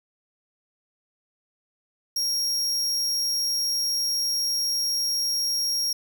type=tone; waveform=40% pulse; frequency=5588 Hz; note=F8; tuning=in tune; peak=-22 dBFS; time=2.16-5.93 s; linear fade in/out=5 ms; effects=10-bit